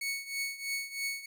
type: tone with tremolo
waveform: sawtooth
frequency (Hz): 2217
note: C#7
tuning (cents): 0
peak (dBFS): -27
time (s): 0.01-1.26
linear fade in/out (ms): 5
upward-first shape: triangle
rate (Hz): 3.1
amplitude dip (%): 85
effects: none